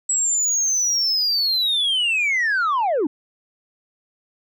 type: linear sweep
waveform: sine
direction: down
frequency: 7800 to 262.5 Hz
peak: -15 dBFS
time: 0.09-3.07 s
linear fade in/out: 5 ms
effects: tanh soft clip ceiling -16 dBFS